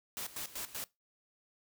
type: noise with tremolo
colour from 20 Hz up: white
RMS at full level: -40 dBFS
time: 0.17-0.84 s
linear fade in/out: 0 ms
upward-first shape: square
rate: 5.2 Hz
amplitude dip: 80%
effects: noise-tail reverb RT60 0.2 s tail -21 dB re dry